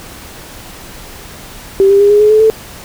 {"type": "tone with pitch steps", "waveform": "sine", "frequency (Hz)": [390.1, 398.1, 406.2, 414.5, 423, 431.6, 440.4], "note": ["G4", "G4", "G#4", "G#4", "G#4", "A4", "A4"], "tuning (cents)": [-8, 27, -38, -3, 32, -33, 2], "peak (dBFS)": -4, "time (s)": [1.8, 2.5], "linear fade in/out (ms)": 0, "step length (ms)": 100, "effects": ["pink hiss -32 dBFS RMS until 2.84 s"]}